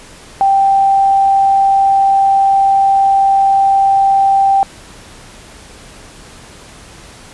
sine tone, 784 Hz, G5, in tune, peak -7 dBFS, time 0.41-4.63 s, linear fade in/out 0 ms, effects pink hiss -37 dBFS RMS until 7.33 s + resampled to 24000 Hz

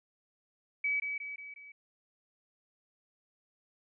sine tone with echo, 2283 Hz, D7, 50 cents flat, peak -28 dBFS, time 0.84-1 s, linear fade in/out 5 ms, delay 180 ms, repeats 4, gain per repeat -5 dB, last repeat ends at 1.72 s, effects none

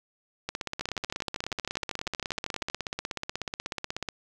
two click trains, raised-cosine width 0.2 ms, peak -14 / -14 dBFS, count 25 / 60, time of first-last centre 0.81-2.7 / 0.49-4.088 s, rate 12.7 / 16.4 Hz, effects none

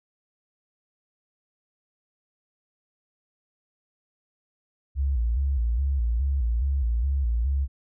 sine tone with vibrato, 63 Hz, B1, 35 cents sharp, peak -21 dBFS, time 4.95-7.68 s, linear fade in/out 50 ms, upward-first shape square, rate 2.4 Hz, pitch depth 150 cents each way, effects none

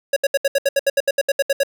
square tone bursts, 554.4 Hz, C#5, in tune, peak -14 dBFS, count 15, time 0.13-1.634 s, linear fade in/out 5 ms, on 34 ms, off 71 ms, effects none

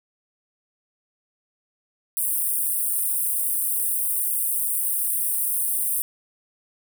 pink high-pass noise, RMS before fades -24 dBFS, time 2.17-6.02 s, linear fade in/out 0 ms, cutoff 8700 Hz, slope 96 dB/octave, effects none

